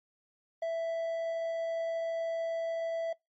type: tone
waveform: triangle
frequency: 661 Hz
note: E5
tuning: 5 cents sharp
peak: -28 dBFS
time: 0.62-3.13 s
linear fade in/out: 5 ms
effects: noise-tail reverb RT60 0.2 s tail -26 dB re dry + MP3 32 kbps